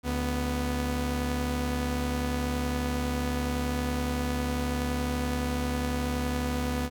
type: tone pair together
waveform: sawtooth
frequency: 71.93 / 246.9 Hz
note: D2 / B3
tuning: -35 / 0 cents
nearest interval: octave + major sixth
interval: 2135 cents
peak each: -26 dBFS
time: 0.03-6.9 s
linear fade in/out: 50 ms
effects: none